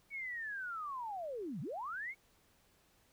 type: linear two-way sweep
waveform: sine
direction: down then up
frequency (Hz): 2256 to 126.1 to 2256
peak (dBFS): -39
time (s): 0.1-2.15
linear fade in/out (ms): 50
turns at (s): 1.61
effects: pink hiss -70 dBFS RMS until 3.12 s